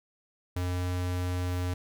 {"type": "tone", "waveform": "square", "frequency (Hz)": 89.9, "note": "F#2", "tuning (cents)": -49, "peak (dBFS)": -29, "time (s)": [0.56, 1.74], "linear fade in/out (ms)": 5, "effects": []}